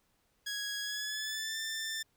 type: tone with pitch glide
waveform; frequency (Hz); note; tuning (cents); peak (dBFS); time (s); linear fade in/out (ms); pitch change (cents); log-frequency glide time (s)
15% pulse; 1661.2 to 1780.4; G#6 to A6; 0 to +20; -29; 0.46-2.03; 10; +120; 0.81-1.57
effects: pink hiss -74 dBFS RMS until 2.16 s